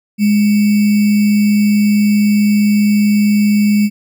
sine tone with sample-and-hold, 207.7 Hz, G#3, in tune, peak -8 dBFS, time 0.18-3.9 s, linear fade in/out 50 ms, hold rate 2450 Hz, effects none

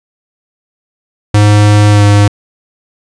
square tone with pitch glide, 104.2 to 102.53 Hz, G#2 to G#2, +6 to -22 cents, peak -4 dBFS, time 1.34-2.28 s, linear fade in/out 5 ms, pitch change -28 cents, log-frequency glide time 1.9-2.03 s, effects resampled to 22050 Hz

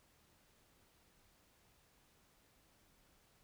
silence, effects pink hiss -71 dBFS RMS until 3.43 s

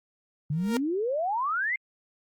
sine exponential sweep, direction up, 141.2 to 2154 Hz, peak -25 dBFS, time 0.5-1.76 s, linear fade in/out 5 ms
sawtooth tone with exponential growth, 466.2 Hz, A#4, in tune, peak -21 dBFS, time 0.52-0.77 s, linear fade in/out 2 ms, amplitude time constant 54 ms
effects Opus 48 kbps

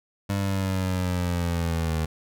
25% pulse linear sweep, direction down, 100 to 78.9 Hz, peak -20 dBFS, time 0.29-2.06 s, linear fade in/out 10 ms, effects none

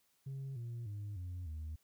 sine tone with pitch steps, 135.6 / 118.05 / 102.77 / 89.46 / 77.88 Hz, C#3 / A#2 / G#2 / F2 / D#2, -38 / +22 / -18 / +42 / +2 cents, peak -38 dBFS, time 0.26-1.76 s, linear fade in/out 10 ms, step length 300 ms, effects tanh soft clip ceiling -39 dBFS + white hiss -75 dBFS RMS until 1.83 s

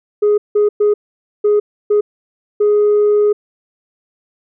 sine tone bursts at uneven times, 416.4 Hz, G#4, 5 cents sharp, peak -7 dBFS, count 6, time 0.22-0.38 / 0.55-0.69 / 0.8-0.94 / 1.44-1.6 / 1.9-2.01 / 2.6-3.33 s, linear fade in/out 10 ms, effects tanh soft clip ceiling -7 dBFS

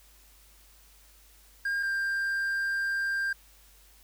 triangle tone pair in turn, 1611 / 1589.7 Hz, G6 / G6, +47 / +24 cents, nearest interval unison, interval 23 cents, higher first, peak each -25 dBFS, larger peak neither, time 1.65-1.83 / 1.83-3.33 s, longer second, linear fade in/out 5 ms, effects added 50 Hz sine -58 dBFS peak until 4.03 s + white hiss -59 dBFS RMS until 4.03 s

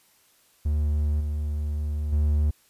triangle tone with level steps, 74.6 Hz, D2, 28 cents sharp, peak -19 / -23 / -17 dBFS, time 0.65-2.51 s, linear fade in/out 10 ms, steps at 1.2 / 2.12 s, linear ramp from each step 10 ms, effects white hiss -61 dBFS RMS until 2.69 s + resampled to 32000 Hz

